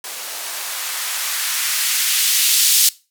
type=noise with band-pass filter sweep; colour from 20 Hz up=violet; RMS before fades=-19 dBFS; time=0.04-2.89 s; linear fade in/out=2 ms; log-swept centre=480 to 4000 Hz; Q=0.91; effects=noise-tail reverb RT60 0.3 s tail -21 dB re dry